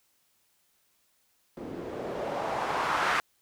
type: noise with low-pass filter sweep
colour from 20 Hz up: blue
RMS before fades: -31 dBFS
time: 1.57-3.2 s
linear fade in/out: 0 ms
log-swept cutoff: 300 to 1500 Hz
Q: 1.8
effects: white hiss -70 dBFS RMS until 3.41 s